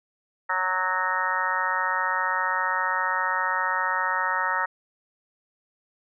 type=harmonic tone; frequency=185 Hz; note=F#3; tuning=in tune; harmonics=3 / 4 / 5 / 6 / 7 / 8 / 9 / 10; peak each=-37 / -38 / -28 / -34 / -28 / -32 / -35 / -28 dBFS; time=0.49-4.66 s; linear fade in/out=10 ms; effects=none